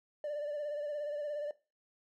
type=tone with vibrato; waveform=triangle; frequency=589 Hz; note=D5; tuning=5 cents sharp; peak=-32 dBFS; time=0.24-1.51 s; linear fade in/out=2 ms; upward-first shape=sine; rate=17 Hz; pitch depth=42 cents each way; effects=noise-tail reverb RT60 0.3 s tail -20 dB re dry + tanh soft clip ceiling -30 dBFS